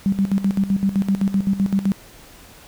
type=tone with tremolo; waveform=sine; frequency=195.7 Hz; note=G3; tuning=3 cents flat; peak=-14 dBFS; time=0.06-1.92 s; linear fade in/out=0 ms; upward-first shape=square; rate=7.8 Hz; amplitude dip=75%; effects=pink hiss -45 dBFS RMS until 2.67 s